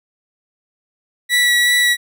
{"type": "tone with vibrato", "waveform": "30% pulse", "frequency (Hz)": 1945, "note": "B6", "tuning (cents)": -27, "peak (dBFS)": -9, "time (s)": [1.29, 1.97], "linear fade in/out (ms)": 50, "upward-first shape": "sine", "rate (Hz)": 2.7, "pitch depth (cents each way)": 10, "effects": []}